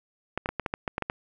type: clicks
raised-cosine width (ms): 0.5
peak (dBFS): -13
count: 10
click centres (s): 0.376 / 0.459 / 0.49 / 0.597 / 0.662 / 0.739 / 0.878 / 0.981 / 1.023 / 1.099
effects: none